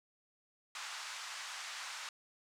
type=band-pass noise; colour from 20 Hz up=pink; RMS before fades=-45 dBFS; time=0.75-2.09 s; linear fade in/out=2 ms; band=970 to 7800 Hz; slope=24 dB/octave; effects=none